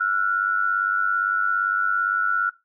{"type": "tone pair together", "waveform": "sine", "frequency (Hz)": [1353, 1450.6], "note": ["E6", "F#6"], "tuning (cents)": [45, -35], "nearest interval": "minor second", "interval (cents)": 120, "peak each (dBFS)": -22, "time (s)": [0, 2.5], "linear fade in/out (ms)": 10, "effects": ["noise-tail reverb RT60 0.2 s tail -18 dB re dry"]}